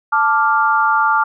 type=chord; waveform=sine; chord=D minor; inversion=second; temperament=equal; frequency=880 / 1174.7 / 1396.9 Hz; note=A5 / D6 / F6; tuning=0 / 0 / 0 cents; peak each=-16 dBFS; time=0.12-1.24 s; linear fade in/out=10 ms; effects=none